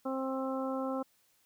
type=harmonic tone; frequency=264.5 Hz; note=C4; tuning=19 cents sharp; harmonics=1 / 2 / 3 / 4 / 5; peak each=-35 / -36 / -42 / -43 / -43 dBFS; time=0.05-1.03 s; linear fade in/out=10 ms; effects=white hiss -70 dBFS RMS until 1.45 s